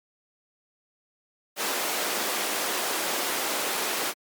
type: high-pass noise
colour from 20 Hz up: pink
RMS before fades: -28 dBFS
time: 1.56-4.14 s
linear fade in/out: 50 ms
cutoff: 360 Hz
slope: 12 dB/octave
effects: high-pass 200 Hz 12 dB/octave + MP3 96 kbps